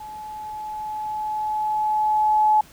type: tone with level ramp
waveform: sine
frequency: 855 Hz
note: A5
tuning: 50 cents flat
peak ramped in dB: -34 to -13 dBFS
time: 0-2.61 s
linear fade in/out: 5 ms
effects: pink hiss -49 dBFS RMS until 2.72 s